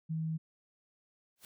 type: tone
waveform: sine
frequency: 160 Hz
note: D#3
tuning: 49 cents sharp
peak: -32 dBFS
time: 0.09-0.38 s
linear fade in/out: 20 ms
type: noise with exponential growth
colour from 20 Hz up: white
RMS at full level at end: -48 dBFS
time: 1.36-1.45 s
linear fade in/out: 1 ms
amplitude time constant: 18 ms
effects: none